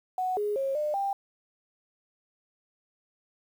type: tone with pitch steps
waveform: sine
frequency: 740 / 415.5 / 542 / 601 / 792 Hz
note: F#5 / G#4 / C#5 / D5 / G5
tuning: 0 / +1 / -39 / +40 / +18 cents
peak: -26 dBFS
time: 0.18-1.13 s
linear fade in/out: 2 ms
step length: 190 ms
effects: 9-bit